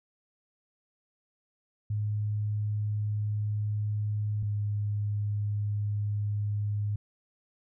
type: tone pair in turn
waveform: sine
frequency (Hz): 105.1 / 103.65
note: G#2 / G#2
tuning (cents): +21 / -3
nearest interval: unison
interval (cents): 24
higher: first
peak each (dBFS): -27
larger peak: neither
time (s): 1.9-4.43 / 4.43-6.96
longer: neither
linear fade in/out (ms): 5
effects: none